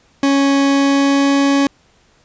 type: tone with pitch glide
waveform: 40% pulse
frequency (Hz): 277 to 278.6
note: C#4 to C#4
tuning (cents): -1 to +9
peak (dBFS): -10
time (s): 0.23-1.67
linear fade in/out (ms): 2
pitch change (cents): +10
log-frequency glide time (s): 0.58-1.31
effects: pink hiss -54 dBFS RMS until 2.24 s + resampled to 16000 Hz